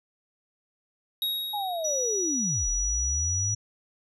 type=tone with exponential decay; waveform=square; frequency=3783 Hz; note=A#7; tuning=25 cents sharp; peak=-25 dBFS; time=1.22-2.79 s; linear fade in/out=1 ms; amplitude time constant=340 ms
type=linear two-way sweep; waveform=sine; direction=down then up; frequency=849 to 35.46 to 110.2 Hz; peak=-28 dBFS; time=1.53-3.55 s; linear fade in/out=10 ms; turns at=2.68 s
type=tone; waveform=sine; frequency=5850 Hz; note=F#8; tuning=21 cents flat; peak=-26 dBFS; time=1.84-3.55 s; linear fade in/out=10 ms
effects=resampled to 32000 Hz